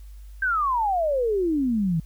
sine exponential sweep, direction down, 1600 to 155.56 Hz, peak -20 dBFS, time 0.42-2 s, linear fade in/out 5 ms, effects added 50 Hz sine -39 dBFS peak until 2.05 s + white hiss -61 dBFS RMS until 2.05 s

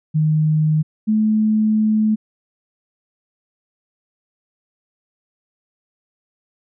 sine tone pair in turn, 154.7 / 215.9 Hz, D#3 / A3, -10 / -33 cents, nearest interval tritone, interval 577 cents, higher second, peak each -13 dBFS, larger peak neither, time 0.14-0.83 / 1.07-2.16 s, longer second, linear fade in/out 20 ms, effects none

